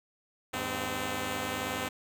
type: tone cluster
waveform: 5% pulse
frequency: 78.1 / 100.9 / 257.2 Hz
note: D#2 / G#2 / C4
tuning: +7 / -49 / -30 cents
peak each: -30 / -26 / -22 dBFS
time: 0.53-1.89 s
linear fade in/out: 10 ms
effects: none